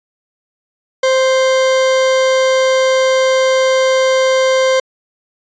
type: tone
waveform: 40% pulse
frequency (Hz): 523.3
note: C5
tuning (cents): 0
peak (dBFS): -9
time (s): 1.03-4.8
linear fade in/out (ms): 5
effects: resampled to 16000 Hz